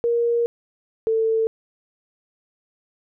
sine tone pair in turn, 470.5 / 446.3 Hz, A#4 / A4, +16 / +25 cents, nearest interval minor second, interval 91 cents, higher first, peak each -17 dBFS, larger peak neither, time 0.04-0.46 / 1.07-1.47 s, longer first, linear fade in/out 0 ms, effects none

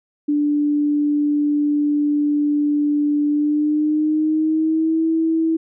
sine tone with pitch glide, 293.7 to 324 Hz, D4 to E4, 0 to -30 cents, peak -15 dBFS, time 0.28-5.57 s, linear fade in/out 10 ms, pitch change +170 cents, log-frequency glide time 3.27-5.05 s, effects none

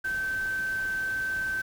sine tone in noise, 1545 Hz, G6, 26 cents flat, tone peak -27 dBFS, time 0.04-1.62 s, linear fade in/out 10 ms, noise pink, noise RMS -44 dBFS, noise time 0.04-1.62 s, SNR +14 dB, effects none

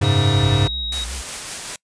square chord, F# suspended second, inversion none, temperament equal with one note detuned, 92.5 / 103.83 / 136.53 Hz, F#2 / G#2 / C#3, 0 / 0 / -26 cents, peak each -23 / -18 / -20 dBFS, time 0.01-0.68 s, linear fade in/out 10 ms
sine tone, 3800 Hz, A#7, 33 cents sharp, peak -24 dBFS, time 0.04-1.04 s, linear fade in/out 2 ms
triangle tone with vibrato, 61.74 Hz, B1, in tune, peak -26 dBFS, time 0.37-1.22 s, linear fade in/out 5 ms, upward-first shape sine, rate 5.5 Hz, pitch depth 160 cents each way
white noise with tremolo, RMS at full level -28 dBFS, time 0.92-1.76 s, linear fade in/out 2 ms, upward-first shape sine, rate 5.4 Hz, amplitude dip 25%
effects noise-tail reverb RT60 0.1 s tail -25 dB re dry + resampled to 22050 Hz

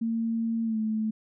sine tone with pitch glide, 227.7 to 218 Hz, A#3 to A3, -40 to -16 cents, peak -25 dBFS, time 0.01-1.11 s, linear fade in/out 10 ms, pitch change -76 cents, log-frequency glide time 0.64-0.78 s, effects none

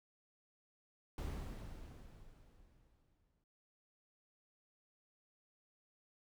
brown noise with exponential decay, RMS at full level -40 dBFS, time 1.18-3.44 s, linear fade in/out 2 ms, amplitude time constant 490 ms, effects none

